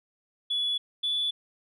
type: tone pair in turn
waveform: sine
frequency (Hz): 3413 / 3453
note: G#7 / A7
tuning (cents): +47 / -33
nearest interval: unison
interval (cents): 20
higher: second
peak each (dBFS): -24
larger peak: neither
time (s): 0.5-0.78 / 1.03-1.31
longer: neither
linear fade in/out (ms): 10
effects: tanh soft clip ceiling -21 dBFS